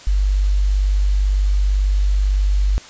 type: tone with quantisation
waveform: sine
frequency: 49 Hz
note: G1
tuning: in tune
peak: -13 dBFS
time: 0.07-2.78 s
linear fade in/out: 0 ms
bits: 7
effects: white hiss -40 dBFS RMS until 2.89 s + resampled to 16000 Hz